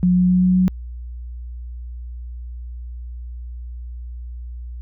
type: tone with pitch steps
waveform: sine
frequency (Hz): 180 / 181.04 / 182.09 / 183.15 / 184.21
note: F#3 / F#3 / F#3 / F#3 / F#3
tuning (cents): -47 / -37 / -27 / -17 / -7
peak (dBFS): -12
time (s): 0.03-0.68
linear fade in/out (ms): 0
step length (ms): 130
effects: added 60 Hz sine -29 dBFS peak until 4.81 s